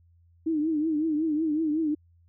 sine tone with vibrato, 310.9 Hz, D#4, 1 cent flat, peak -23 dBFS, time 0.46-1.95 s, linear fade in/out 10 ms, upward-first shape triangle, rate 5.4 Hz, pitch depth 110 cents each way, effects added 85 Hz sine -57 dBFS peak until 2.28 s

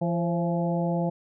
harmonic tone with a mistuned harmonic, 170 Hz, F3, 46 cents flat, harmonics 1 / 2 / 3 / 4 / 5, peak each -25 / -33 / -31 / -32 / -36 dBFS, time 0.01-1.1 s, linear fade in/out 10 ms, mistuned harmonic 3, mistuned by +54 cents, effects none

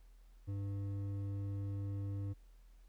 sine tone with hard clipping, 99.6 Hz, G2, 28 cents sharp, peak -39 dBFS, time 0.47-2.34 s, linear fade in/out 20 ms, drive 8 dB, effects added 41 Hz sine -57 dBFS peak until 2.88 s + pink hiss -75 dBFS RMS until 2.88 s

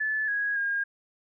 sine tone with pitch steps, 1735 / 1656 / 1620 Hz, A6 / G#6 / G#6, -25 / -5 / -43 cents, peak -25 dBFS, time 0-0.84 s, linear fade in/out 10 ms, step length 280 ms, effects none

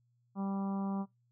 harmonic tone, 196 Hz, G3, in tune, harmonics 1 / 2 / 3 / 4 / 5 / 6 / 7, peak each -33 / -48 / -49 / -45 / -48 / -50 / -61 dBFS, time 0.35-1.06 s, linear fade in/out 50 ms, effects noise-tail reverb RT60 0.2 s tail -23 dB re dry + added 120 Hz sine -70 dBFS peak until 1.31 s

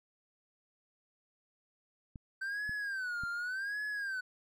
clicks, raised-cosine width 5 ms, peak -33 dBFS, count 3, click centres 2.158 / 2.694 / 3.236 s
triangle tone with vibrato, 1540 Hz, G6, 31 cents flat, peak -33 dBFS, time 2.41-4.21 s, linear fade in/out 10 ms, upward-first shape sine, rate 0.87 Hz, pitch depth 170 cents each way
effects none

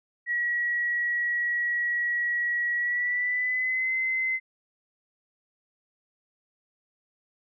sine tone with pitch glide, 1918 to 2056 Hz, A#6 to C7, +49 to -31 cents, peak -24 dBFS, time 0.26-4.4 s, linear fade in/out 50 ms, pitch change +120 cents, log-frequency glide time 2.75-3.93 s, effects none

